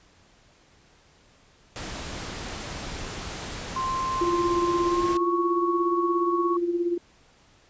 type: noise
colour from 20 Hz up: pink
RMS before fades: -35 dBFS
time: 1.76-5.17 s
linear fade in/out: 0 ms
type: tone with pitch glide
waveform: sine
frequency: 1050 to 1110.5 Hz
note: C6 to C#6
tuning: +6 to +3 cents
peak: -25 dBFS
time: 3.76-6.57 s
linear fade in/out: 5 ms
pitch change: +97 cents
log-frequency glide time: 4.87-5.27 s
type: tone with tremolo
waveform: sine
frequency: 346.5 Hz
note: F4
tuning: 14 cents flat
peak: -20 dBFS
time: 4.21-6.98 s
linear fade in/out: 5 ms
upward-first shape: sine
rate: 17 Hz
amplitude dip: 60%
effects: pink hiss -58 dBFS RMS until 7.69 s + resampled to 16000 Hz